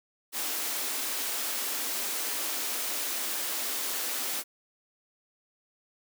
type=high-pass noise; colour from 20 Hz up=white; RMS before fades=-32 dBFS; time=0.32-4.44 s; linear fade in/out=50 ms; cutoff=230 Hz; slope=96 dB/octave; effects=none